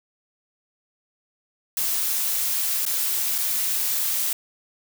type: noise with dropouts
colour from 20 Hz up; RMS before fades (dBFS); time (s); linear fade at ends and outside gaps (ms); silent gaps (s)
blue; -24; 1.77-4.33; 2; 2.853-2.863 / 3.381-3.384
effects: none